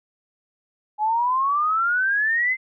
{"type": "exponential sweep", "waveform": "sine", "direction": "up", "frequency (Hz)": [835, 2093], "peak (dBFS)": -18, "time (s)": [0.98, 2.57], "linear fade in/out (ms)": 50, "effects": []}